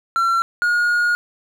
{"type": "tone pair in turn", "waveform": "triangle", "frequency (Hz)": [1358, 1435.5], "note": ["F6", "F6"], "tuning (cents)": [-49, 47], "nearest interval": "minor second", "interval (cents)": 96, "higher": "second", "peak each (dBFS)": -13, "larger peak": "neither", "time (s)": [[0.16, 0.42], [0.62, 1.15]], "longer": "second", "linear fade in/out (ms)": 0, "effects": []}